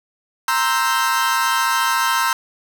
40% pulse chord, C dominant seventh, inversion third, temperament equal, 932.3 / 1046.5 / 1318.5 / 1568 Hz, Bb5 / C6 / E6 / G6, 0 / 0 / 0 / 0 cents, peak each -21 dBFS, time 0.48-2.33 s, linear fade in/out 2 ms, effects none

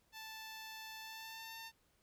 10% pulse tone with pitch glide, 880 to 901.6 Hz, A5 to A5, 0 to +42 cents, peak -39 dBFS, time 0.12-1.72 s, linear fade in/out 50 ms, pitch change +42 cents, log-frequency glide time 1.01-1.53 s, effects pink hiss -75 dBFS RMS until 2.02 s

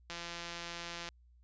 click train, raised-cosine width 0.2 ms, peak -25 dBFS, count 170, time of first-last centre 0.1-1.088 s, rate 171 Hz, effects added 60 Hz sine -60 dBFS peak until 1.43 s + resampled to 16000 Hz

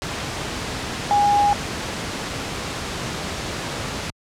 sine tone in noise, 819 Hz, G#5, 24 cents flat, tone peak -14 dBFS, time 1.11-1.53 s, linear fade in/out 0 ms, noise pink, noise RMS -27 dBFS, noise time 0.02-4.1 s, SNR +10 dB, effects high-pass 60 Hz 12 dB/octave + low-pass 7000 Hz 12 dB/octave

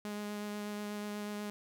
sawtooth tone with vibrato, 207.7 Hz, G#3, in tune, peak -34 dBFS, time 0.05-1.5 s, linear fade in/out 0 ms, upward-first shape sine, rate 8.2 Hz, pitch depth 10 cents each way, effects none

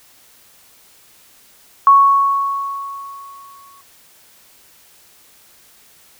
sine tone with exponential decay, 1108.7 Hz, C#6, in tune, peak -4 dBFS, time 1.87-3.81 s, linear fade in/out 1 ms, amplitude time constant 420 ms, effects white hiss -49 dBFS RMS until 6.19 s

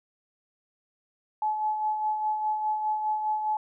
sine tone with tremolo, 857 Hz, A5, 46 cents flat, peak -23 dBFS, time 1.42-3.57 s, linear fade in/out 2 ms, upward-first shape sine, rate 4.9 Hz, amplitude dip 45%, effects none

